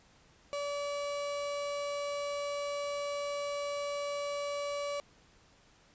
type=tone; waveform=35% pulse; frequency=574 Hz; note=D5; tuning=40 cents flat; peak=-32 dBFS; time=0.53-5 s; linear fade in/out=0 ms; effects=pink hiss -63 dBFS RMS until 5.94 s + resampled to 16000 Hz